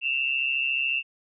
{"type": "tone pair together", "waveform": "sine", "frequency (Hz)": [2637, 2771], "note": ["E7", "F7"], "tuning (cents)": [0, -14], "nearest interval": "minor second", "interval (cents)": 86, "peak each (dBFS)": -26, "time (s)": [0.01, 1.03], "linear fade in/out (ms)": 50, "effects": []}